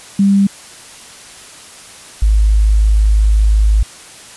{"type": "tone pair in turn", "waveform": "sine", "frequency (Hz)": [198, 52.76], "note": ["G3", "G#1"], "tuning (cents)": [18, 28], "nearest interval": "octave + major seventh", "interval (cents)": 2290, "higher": "first", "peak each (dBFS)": -7, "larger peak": "neither", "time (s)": [[0.19, 0.47], [2.22, 3.83]], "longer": "second", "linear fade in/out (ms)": 5, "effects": ["white hiss -36 dBFS RMS until 4.36 s", "resampled to 24000 Hz"]}